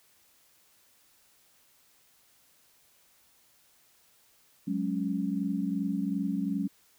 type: chord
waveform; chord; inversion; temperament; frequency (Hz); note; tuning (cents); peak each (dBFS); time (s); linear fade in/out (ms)
sine; F# suspended second; none; equal; 185 / 207.7 / 277.2; F#3 / G#3 / C#4; 0 / 0 / 0; -32; 4.67-6.68; 10
effects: white hiss -64 dBFS RMS until 6.98 s